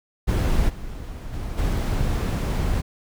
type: noise with level steps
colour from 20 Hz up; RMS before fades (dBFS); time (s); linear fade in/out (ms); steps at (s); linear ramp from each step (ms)
brown; -20 / -34 / -30 / -22; 0.27-2.82; 20; 0.68 / 1.32 / 1.57; 20
effects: none